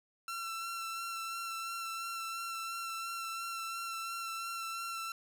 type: tone with vibrato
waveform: sawtooth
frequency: 1350 Hz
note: E6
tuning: 41 cents sharp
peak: -34 dBFS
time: 0.28-5.12 s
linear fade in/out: 2 ms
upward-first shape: sine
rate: 2.9 Hz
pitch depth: 18 cents each way
effects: none